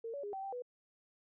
sine tone with pitch steps, 456.7 / 566 / 409.8 / 772 / 783 / 492.5 Hz, A#4 / C#5 / G#4 / G5 / G5 / B4, -36 / +36 / -23 / -27 / -2 / -5 cents, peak -39 dBFS, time 0.04-0.622 s, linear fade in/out 5 ms, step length 97 ms, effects none

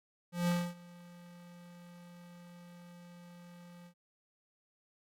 square tone with ADSR envelope, 174.61 Hz, F3, in tune, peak -28 dBFS, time 0.32-3.94 s, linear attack 160 ms, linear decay 260 ms, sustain -24 dB, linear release 80 ms, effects AAC 64 kbps

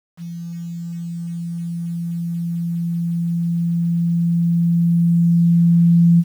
sine tone with level ramp, 170 Hz, F3, 46 cents flat, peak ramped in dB -27 to -8 dBFS, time 0.17-6.24 s, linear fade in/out 50 ms, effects 8-bit

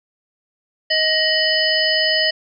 harmonic tone with a mistuned harmonic, 628 Hz, D#5, 16 cents sharp, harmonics 1 / 3 / 5 / 7 / 8, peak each -22 / -20 / -20 / -24 / -21 dBFS, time 0.9-2.31 s, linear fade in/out 10 ms, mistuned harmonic 5, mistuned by -88 cents, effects none

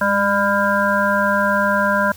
harmonic tone with a mistuned harmonic, 200.2 Hz, G3, 37 cents sharp, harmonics 1 / 3 / 5 / 7 / 8, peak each -22 / -20 / -20 / -21 / -21 dBFS, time 0.01-2.12 s, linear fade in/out 5 ms, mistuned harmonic 1, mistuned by +28 cents, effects added 85 Hz sine -41 dBFS peak until 2.16 s + white hiss -43 dBFS RMS until 2.16 s

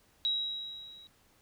sine tone with level ramp, 3852 Hz, B7, 44 cents flat, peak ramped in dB -26 to -51 dBFS, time 0.25-1.07 s, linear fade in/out 0 ms, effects pink hiss -66 dBFS RMS until 1.41 s

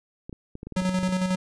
clicks, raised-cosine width 3 ms, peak -24 dBFS, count 12, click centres 0.295 / 0.328 / 0.554 / 0.631 / 0.67 / 0.723 / 0.764 / 0.819 / 0.892 / 0.989 / 1.03 / 1.091 s
square tone with tremolo, 185 Hz, F#3, in tune, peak -22 dBFS, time 0.76-1.36 s, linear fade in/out 10 ms, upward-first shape square, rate 11 Hz, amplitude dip 45%
effects resampled to 22050 Hz

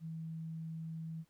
sine tone, 161.7 Hz, E3, 33 cents flat, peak -40 dBFS, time 0-1.25 s, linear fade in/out 50 ms, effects pink hiss -75 dBFS RMS until 1.29 s

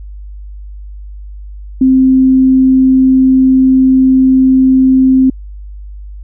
sine tone, 261.6 Hz, C4, in tune, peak -4 dBFS, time 1.81-5.3 s, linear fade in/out 5 ms, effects added 50 Hz sine -25 dBFS peak until 6.23 s

